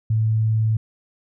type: tone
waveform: sine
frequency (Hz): 110.2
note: A2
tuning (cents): +3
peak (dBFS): -16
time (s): 0.1-0.77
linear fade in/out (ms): 5
effects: none